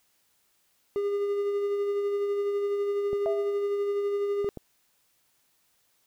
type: tone with tremolo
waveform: triangle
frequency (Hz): 405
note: G#4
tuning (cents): -43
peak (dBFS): -22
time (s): 0.96-4.49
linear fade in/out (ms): 0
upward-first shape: sine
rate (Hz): 12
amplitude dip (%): 30
type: clicks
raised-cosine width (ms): 2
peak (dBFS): -24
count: 3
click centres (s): 3.131 / 4.445 / 4.573
type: tone with exponential decay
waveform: sine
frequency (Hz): 659.3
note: E5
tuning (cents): 0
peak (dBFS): -24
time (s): 3.26-3.67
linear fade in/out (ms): 0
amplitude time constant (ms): 89
effects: white hiss -69 dBFS RMS until 6.06 s